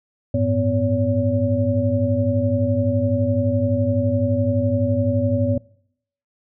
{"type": "tone cluster", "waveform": "sine", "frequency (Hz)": [98, 109.8, 251.2, 565], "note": ["G2", "A2", "B3", "C#5"], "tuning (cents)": [0, -3, 30, 33], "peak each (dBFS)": -22, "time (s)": [0.34, 5.58], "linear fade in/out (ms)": 5, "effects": ["noise-tail reverb RT60 0.7 s tail -24 dB re dry"]}